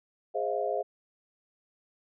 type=chord; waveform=sine; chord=F minor seventh; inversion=first; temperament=equal with one note detuned; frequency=415.3 / 523.3 / 636.4 / 698.5 Hz; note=Ab4 / C5 / Eb5 / F5; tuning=0 / 0 / +39 / 0 cents; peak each=-33 dBFS; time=0.34-0.83 s; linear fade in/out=20 ms; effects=none